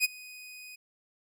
sawtooth tone with ADSR envelope, 2494 Hz, D#7, 3 cents sharp, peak -17 dBFS, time 0-0.76 s, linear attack 44 ms, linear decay 22 ms, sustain -24 dB, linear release 12 ms, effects none

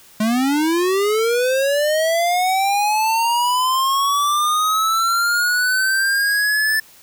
square linear sweep, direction up, 210 to 1760 Hz, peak -16 dBFS, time 0.2-6.8 s, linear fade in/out 5 ms, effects white hiss -47 dBFS RMS until 7.02 s

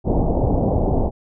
pink low-pass noise, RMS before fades -18 dBFS, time 0.04-1.11 s, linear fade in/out 50 ms, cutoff 810 Hz, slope 48 dB/octave, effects none

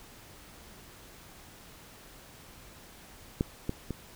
clicks, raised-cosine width 3 ms, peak -13 / -17 / -20 dBFS, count 3, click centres 3.409 / 3.694 / 3.907 s, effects pink hiss -52 dBFS RMS until 4.15 s

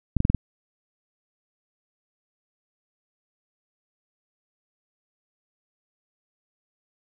clicks, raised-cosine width 5 ms, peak -8 dBFS, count 5, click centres 0.167 / 0.204 / 0.251 / 0.3 / 0.347 s, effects none

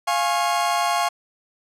40% pulse chord, Db major, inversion first, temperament equal with one note detuned, 698.5 / 830.6 / 1088.4 Hz, F5 / Ab5 / Db6, 0 / 0 / -32 cents, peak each -22 / -24 / -23 dBFS, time 0.07-1.09 s, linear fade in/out 10 ms, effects low-pass 11000 Hz 12 dB/octave

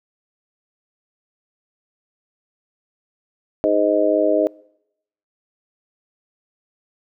harmonic tone, 103.83 Hz, G#2, in tune, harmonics 3 / 4 / 5 / 6, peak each -21 / -22 / -21 / -17 dBFS, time 3.64-4.47 s, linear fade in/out 0 ms, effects noise-tail reverb RT60 0.8 s tail -25 dB re dry

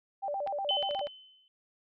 sine tone with vibrato, 678 Hz, E5, 49 cents sharp, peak -31 dBFS, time 0.22-1.08 s, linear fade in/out 20 ms, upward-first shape square, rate 8.2 Hz, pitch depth 260 cents each way
clicks, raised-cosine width 0.3 ms, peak -27 dBFS, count 6, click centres 0.474 / 0.826 / 0.91 / 0.948 / 0.993 / 1.07 s
sine tone with exponential decay, 3046 Hz, F#7, 50 cents sharp, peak -25 dBFS, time 0.69-1.48 s, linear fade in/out 1 ms, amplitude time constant 170 ms
effects none

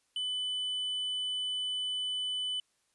triangle tone, 3000 Hz, F#7, 23 cents sharp, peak -30 dBFS, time 0.16-2.6 s, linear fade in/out 2 ms, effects white hiss -74 dBFS RMS until 2.94 s + resampled to 24000 Hz

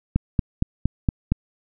click train, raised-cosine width 5 ms, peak -6 dBFS, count 6, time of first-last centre 0.16-1.32 s, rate 4.31 Hz, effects none

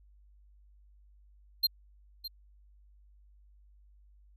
square tone with echo, 4181 Hz, C8, 2 cents flat, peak -23 dBFS, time 1.63-1.67 s, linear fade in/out 10 ms, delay 610 ms, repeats 1, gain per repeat -14 dB, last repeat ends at 2.28 s, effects added 50 Hz sine -57 dBFS peak until 4.36 s

